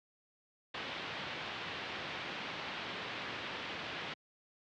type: low-pass noise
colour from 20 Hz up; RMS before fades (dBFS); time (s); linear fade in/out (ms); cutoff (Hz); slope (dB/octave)
white; -42; 0.74-4.14; 5; 3500; 24
effects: high-pass 100 Hz 12 dB/octave + low-pass 6000 Hz 12 dB/octave